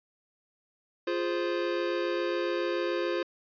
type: chord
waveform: square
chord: F minor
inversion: none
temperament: equal with one note detuned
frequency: 348.2 / 415.3 / 523.3 Hz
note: F4 / Ab4 / C5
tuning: -5 / 0 / 0 cents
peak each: -31 / -36 / -33 dBFS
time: 1.07-3.23 s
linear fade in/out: 5 ms
effects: resampled to 11025 Hz